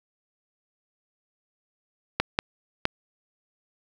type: clicks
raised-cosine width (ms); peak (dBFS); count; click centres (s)
0.3; -5; 3; 2.2 / 2.389 / 2.854
effects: 7-bit